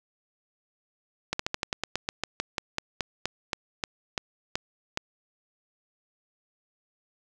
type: slowing click train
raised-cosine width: 0.2 ms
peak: -10 dBFS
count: 20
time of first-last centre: 1.33-4.974 s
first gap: 64 ms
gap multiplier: 1.11
effects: none